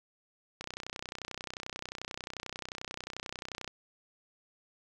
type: click train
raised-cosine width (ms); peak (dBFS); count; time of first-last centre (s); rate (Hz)
0.2; -21; 97; 0.61-3.677; 31.3
effects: none